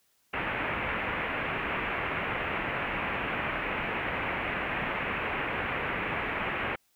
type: low-pass noise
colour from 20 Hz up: white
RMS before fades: -32 dBFS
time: 0.33-6.76 s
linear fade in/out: 10 ms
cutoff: 2600 Hz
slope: 48 dB/octave
effects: white hiss -70 dBFS RMS until 6.95 s